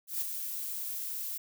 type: noise with ADSR envelope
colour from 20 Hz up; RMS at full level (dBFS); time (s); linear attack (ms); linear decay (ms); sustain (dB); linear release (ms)
violet; -31; 0.07-1.38; 140; 18; -6; 8
effects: none